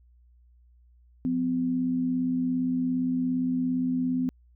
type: tone pair together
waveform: sine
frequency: 177.08 / 254.5 Hz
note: F3 / C4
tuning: +24 / -48 cents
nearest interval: tritone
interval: 628 cents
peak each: -33 / -24 dBFS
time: 1.25-4.29 s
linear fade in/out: 0 ms
effects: added 60 Hz sine -55 dBFS peak until 4.55 s